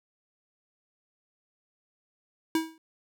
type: tone with exponential decay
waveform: square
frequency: 321.9 Hz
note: E4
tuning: 41 cents flat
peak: -21 dBFS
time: 2.55-2.78 s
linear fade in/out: 2 ms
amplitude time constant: 50 ms
effects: none